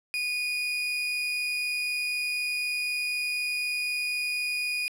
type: tone with amplitude modulation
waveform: 35% pulse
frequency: 2463 Hz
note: D#7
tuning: 18 cents flat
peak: -24 dBFS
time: 0.14-4.88 s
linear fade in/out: 0 ms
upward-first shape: sine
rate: 144 Hz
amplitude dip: 25%
effects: low-pass 12000 Hz 12 dB/octave